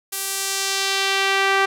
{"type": "tone with band-pass filter sweep", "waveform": "sawtooth", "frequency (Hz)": 390, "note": "G4", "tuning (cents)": -9, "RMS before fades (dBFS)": -21, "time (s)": [0.12, 1.66], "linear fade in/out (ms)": 10, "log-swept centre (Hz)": [12000, 1600], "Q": 0.97, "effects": []}